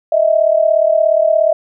sine tone pair together, 622.3 / 659.3 Hz, D#5 / E5, 0 / 0 cents, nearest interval minor second, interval 100 cents, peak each -12 dBFS, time 0.12-1.53 s, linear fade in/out 5 ms, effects none

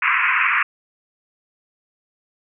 white band-pass noise, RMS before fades -18 dBFS, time 0.02-0.63 s, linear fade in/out 5 ms, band 1000 to 2600 Hz, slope 96 dB/octave, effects none

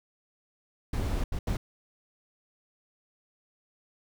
brown noise bursts at uneven times, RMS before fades -29 dBFS, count 3, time 0.93-1.24 / 1.32-1.39 / 1.47-1.57 s, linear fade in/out 5 ms, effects none

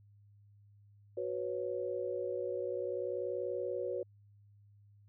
sine chord, F# suspended fourth, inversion none, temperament equal, 370 / 493.9 / 554.4 Hz, F#4 / B4 / C#5, 0 / 0 / 0 cents, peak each -39 / -38 / -39 dBFS, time 1.17-4.03 s, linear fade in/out 5 ms, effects added 102 Hz sine -59 dBFS peak until 5.08 s

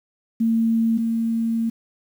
sine tone pair in turn, 226.9 / 227.9 Hz, A#3 / A#3, -47 / -39 cents, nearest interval unison, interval 8 cents, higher second, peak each -16 / -19 dBFS, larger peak first, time 0.4-0.98 / 0.98-1.7 s, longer second, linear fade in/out 10 ms, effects 8-bit

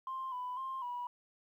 sine tone with pitch steps, 1052 / 996 / 1057 / 975 Hz, C6 / B5 / C6 / B5, +9 / +14 / +17 / -23 cents, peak -36 dBFS, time 0.07-1.07 s, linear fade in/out 2 ms, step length 250 ms, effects tanh soft clip ceiling -33 dBFS + 12-bit

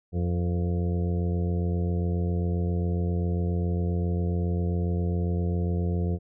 harmonic tone with a mistuned harmonic, 87.4 Hz, F2, 2 cents sharp, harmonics 1 / 2 / 3 / 4 / 5 / 6 / 7 / 8, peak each -25 / -29 / -43 / -37 / -37 / -42 / -52 / -45 dBFS, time 0.12-6.19 s, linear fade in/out 50 ms, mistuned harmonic 6, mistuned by -33 cents, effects none

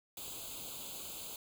white noise with comb filter, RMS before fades -45 dBFS, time 0.17-1.36 s, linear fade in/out 2 ms, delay 0.27 ms, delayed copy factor +0.95, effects none

